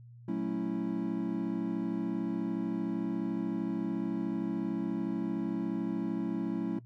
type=chord; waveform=triangle; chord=F# minor seventh; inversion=none; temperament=equal with one note detuned; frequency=186.39 / 220 / 277.2 / 329.6 Hz; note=F#3 / A3 / C#4 / E4; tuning=+13 / 0 / 0 / 0 cents; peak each=-34 dBFS; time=0.28-6.79 s; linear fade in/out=5 ms; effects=noise-tail reverb RT60 0.1 s tail -18 dB re dry + added 119 Hz sine -49 dBFS peak until 6.85 s